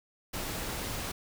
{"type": "noise", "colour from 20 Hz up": "pink", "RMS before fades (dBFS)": -36, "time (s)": [0.33, 1.12], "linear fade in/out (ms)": 10, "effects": []}